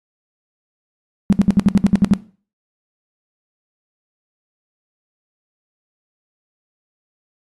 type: tone bursts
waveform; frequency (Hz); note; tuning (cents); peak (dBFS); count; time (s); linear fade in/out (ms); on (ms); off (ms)
sine; 198.6; G3; +23; -7; 10; 1.3-2.136; 0; 26; 64
effects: noise-tail reverb RT60 0.4 s tail -19 dB re dry + AAC 32 kbps